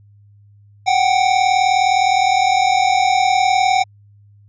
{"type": "tone pair together", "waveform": "square", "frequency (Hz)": [740, 779.6], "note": ["F#5", "G5"], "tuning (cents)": [0, -10], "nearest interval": "minor second", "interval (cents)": 90, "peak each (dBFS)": -16, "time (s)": [0.86, 3.84], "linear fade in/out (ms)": 20, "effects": ["added 102 Hz sine -45 dBFS peak until 4.48 s", "resampled to 16000 Hz"]}